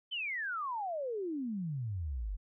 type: exponential sweep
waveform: sine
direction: down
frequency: 3136 to 43.54 Hz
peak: -34 dBFS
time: 0.11-2.37 s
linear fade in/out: 20 ms
effects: none